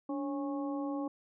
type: harmonic tone with a mistuned harmonic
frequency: 274.4 Hz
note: C#4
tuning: 17 cents flat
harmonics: 1 / 2 / 3 / 4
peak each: -34 / -41 / -44 / -46 dBFS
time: 0.09-1.08 s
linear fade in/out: 5 ms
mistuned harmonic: 1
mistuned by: +80 cents
effects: none